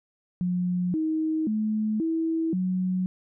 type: tone with pitch steps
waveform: sine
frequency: 179.3 / 315.4 / 215.4 / 325.3 / 184.4 Hz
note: F3 / D#4 / A3 / E4 / F#3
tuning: +46 / +24 / -37 / -23 / -6 cents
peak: -23 dBFS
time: 0.41-3.06 s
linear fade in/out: 0 ms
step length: 530 ms
effects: none